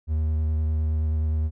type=tone with vibrato; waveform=triangle; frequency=77.78 Hz; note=D#2; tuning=in tune; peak=-19 dBFS; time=0.07-1.51 s; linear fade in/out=50 ms; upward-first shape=square; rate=9.6 Hz; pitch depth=12 cents each way; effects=none